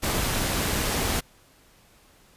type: noise with amplitude modulation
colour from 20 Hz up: pink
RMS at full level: -24 dBFS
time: 0.02-1.21 s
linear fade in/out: 20 ms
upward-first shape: sine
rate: 203 Hz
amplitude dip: 35%
effects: pink hiss -57 dBFS RMS until 2.36 s + resampled to 32000 Hz